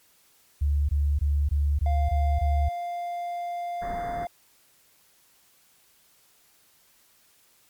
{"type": "tone bursts", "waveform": "sine", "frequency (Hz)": 72.2, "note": "D2", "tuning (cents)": -29, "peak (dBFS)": -20, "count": 7, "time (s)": [0.61, 2.69], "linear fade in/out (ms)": 10, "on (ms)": 280, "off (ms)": 20}
{"type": "tone", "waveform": "triangle", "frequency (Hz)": 698.5, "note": "F5", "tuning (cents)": 0, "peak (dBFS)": -27, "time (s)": [1.86, 4.27], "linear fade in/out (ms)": 2}
{"type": "low-pass noise", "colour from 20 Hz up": "pink", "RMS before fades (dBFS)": -37, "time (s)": [3.81, 4.26], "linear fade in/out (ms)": 20, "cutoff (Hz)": 2000, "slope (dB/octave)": 96}
{"effects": ["white hiss -61 dBFS RMS until 7.69 s", "MP3 96 kbps"]}